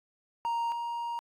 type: tone pair in turn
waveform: triangle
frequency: 933 / 940 Hz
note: A#5 / A#5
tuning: +1 / +14 cents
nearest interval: unison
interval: 13 cents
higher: second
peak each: -26 / -30 dBFS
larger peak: first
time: 0.45-0.72 / 0.72-1.19 s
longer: second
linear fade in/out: 0 ms
effects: AAC 64 kbps